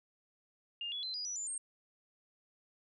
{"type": "tone with pitch steps", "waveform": "sine", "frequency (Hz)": [2816, 3388, 4076, 4903, 5898, 7096, 8537], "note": ["F7", "G#7", "C8", "D#8", "F#8", "A8", "C9"], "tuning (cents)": [14, 34, -46, -26, -6, 14, 34], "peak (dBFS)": -37, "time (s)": [0.81, 1.58], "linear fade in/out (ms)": 2, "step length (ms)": 110, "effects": []}